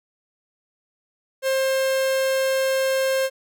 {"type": "tone", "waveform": "45% pulse", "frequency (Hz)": 531, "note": "C5", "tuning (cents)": 25, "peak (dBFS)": -19, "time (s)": [1.42, 3.3], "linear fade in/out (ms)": 50, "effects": []}